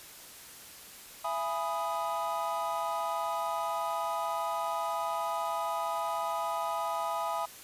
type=chord; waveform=triangle; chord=E major seventh; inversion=none; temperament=equal with one note detuned; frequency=670.8 / 830.6 / 987.8 / 1244.5 Hz; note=E5 / G#5 / B5 / D#6; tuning=+30 / 0 / 0 / 0 cents; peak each=-34 dBFS; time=1.24-7.46 s; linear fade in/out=10 ms; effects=white hiss -49 dBFS RMS until 7.63 s + resampled to 32000 Hz